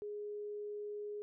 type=tone; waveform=sine; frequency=415.6 Hz; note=G#4; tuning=1 cent sharp; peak=-40 dBFS; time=0.02-1.22 s; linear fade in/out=0 ms; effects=none